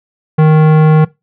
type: tone with tanh clipping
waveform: sine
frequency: 155.56 Hz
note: D#3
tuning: in tune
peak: -6 dBFS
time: 0.38-1.05 s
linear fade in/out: 10 ms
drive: 18 dB
effects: noise-tail reverb RT60 0.2 s tail -20 dB re dry